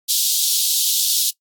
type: high-pass noise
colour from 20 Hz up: pink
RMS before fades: -18 dBFS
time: 0.08-1.31 s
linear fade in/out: 20 ms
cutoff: 3400 Hz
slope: 48 dB/octave
effects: noise-tail reverb RT60 0.1 s tail -21 dB re dry + AAC 64 kbps